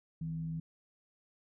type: tone with frequency modulation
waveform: sine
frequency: 161.2 Hz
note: E3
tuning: 38 cents flat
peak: -35 dBFS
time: 0.21-0.6 s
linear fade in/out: 5 ms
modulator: 93.3 Hz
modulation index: 0.29
effects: none